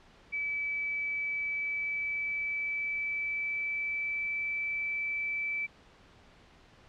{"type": "tone with pitch glide", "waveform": "sine", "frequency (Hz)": [2300, 2317], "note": ["D7", "D7"], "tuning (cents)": [-37, -24], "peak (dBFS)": -30, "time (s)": [0.32, 5.67], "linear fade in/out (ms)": 20, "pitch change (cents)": 13, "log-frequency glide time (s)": [1.38, 4.41], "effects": ["pink hiss -58 dBFS RMS until 6.88 s", "low-pass 4000 Hz 12 dB/octave"]}